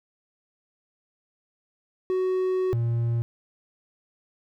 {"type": "tone pair in turn", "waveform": "triangle", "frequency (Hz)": [372, 117.17], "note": ["F#4", "A#2"], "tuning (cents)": [9, 9], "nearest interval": "octave + minor sixth", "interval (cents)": 2000, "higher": "first", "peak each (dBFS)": [-20, -20], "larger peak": "neither", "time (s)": [[2.1, 2.73], [2.73, 3.22]], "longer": "first", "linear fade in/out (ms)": 0, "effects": []}